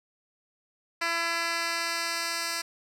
10% pulse tone with band-pass filter sweep, 336.1 Hz, E4, 34 cents sharp, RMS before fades -30 dBFS, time 1.01-2.62 s, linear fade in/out 10 ms, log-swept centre 2800 to 5800 Hz, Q 0.79, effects none

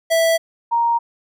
square / sine tone pair in turn, 658 / 934.9 Hz, E5 / A#5, -3 / +5 cents, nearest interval tritone, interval 608 cents, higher second, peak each -14 dBFS, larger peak neither, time 0.1-0.38 / 0.71-0.99 s, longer neither, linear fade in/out 20 ms, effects none

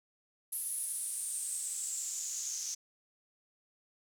white noise with band-pass filter sweep, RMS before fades -38 dBFS, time 0.52-2.75 s, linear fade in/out 10 ms, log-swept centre 11000 to 6100 Hz, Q 7.3, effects none

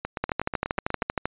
two click trains, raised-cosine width 0.5 ms, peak -9 / -14 dBFS, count 14 / 9, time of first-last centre 0.24-1.256 / 0.05-1.026 s, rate 12.8 / 8.2 Hz, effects resampled to 8000 Hz

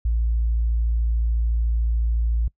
sine tone, 56.9 Hz, A#1, 41 cents flat, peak -17 dBFS, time 0.05-2.48 s, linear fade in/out 5 ms, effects noise-tail reverb RT60 0.1 s tail -24 dB re dry + tanh soft clip ceiling -14 dBFS

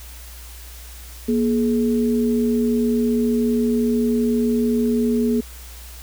sine tone pair together, 237.4 / 423 Hz, A#3 / G#4, +32 / +32 cents, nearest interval minor seventh, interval 1000 cents, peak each -17 / -22 dBFS, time 1.28-5.41 s, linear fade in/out 10 ms, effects added 60 Hz sine -37 dBFS peak until 6.02 s + white hiss -42 dBFS RMS until 6.02 s

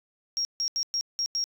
sine tone bursts at uneven times, 5588 Hz, F8, in tune, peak -24 dBFS, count 6, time 0.37-0.45 / 0.6-0.68 / 0.76-0.83 / 0.94-1.01 / 1.19-1.26 / 1.35-1.44 s, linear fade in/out 0 ms, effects tanh soft clip ceiling -20 dBFS

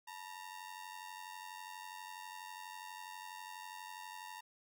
sawtooth ring-modulated tone, 921 Hz, A#5, 21 cents flat, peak -40 dBFS, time 0.07-4.41 s, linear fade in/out 10 ms, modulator 46.1 Hz, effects none

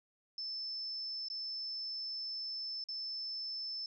sine tone with dropouts, 5274 Hz, E8, in tune, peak -38 dBFS, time 0.38-3.86 s, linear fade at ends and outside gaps 2 ms, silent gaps 1.285-1.3 / 2.84-2.886 s, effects none

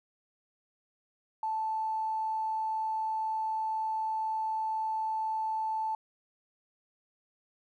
triangle tone with tanh clipping, 878 Hz, A5, 4 cents flat, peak -29 dBFS, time 1.43-5.95 s, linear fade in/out 2 ms, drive 3 dB, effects none

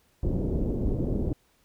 pink low-pass noise, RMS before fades -27 dBFS, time 0.23-1.33 s, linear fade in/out 2 ms, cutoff 460 Hz, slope 24 dB/octave, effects pink hiss -66 dBFS RMS until 1.64 s

